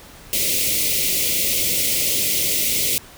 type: band-stop noise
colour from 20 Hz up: white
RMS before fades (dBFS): -20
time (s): 0.33-2.98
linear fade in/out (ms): 0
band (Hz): 610 to 2000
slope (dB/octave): 96
effects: pink hiss -43 dBFS RMS until 3.17 s